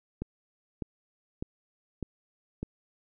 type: click train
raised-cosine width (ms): 3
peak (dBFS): -20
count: 5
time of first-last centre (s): 0.22-2.63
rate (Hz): 1.66
effects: none